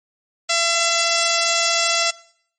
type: tone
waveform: 5% pulse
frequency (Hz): 675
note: E5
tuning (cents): +41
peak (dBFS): -5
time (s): 0.49-2.11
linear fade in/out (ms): 10
effects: noise-tail reverb RT60 0.6 s tail -19 dB re dry + MP3 32 kbps